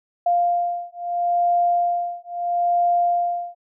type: beating tone pair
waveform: sine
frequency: 698.5 / 699.26 Hz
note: F5 / F5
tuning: 0 / +2 cents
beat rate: 0.76 Hz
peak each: -21 dBFS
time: 0.26-3.55 s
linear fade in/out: 5 ms
effects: none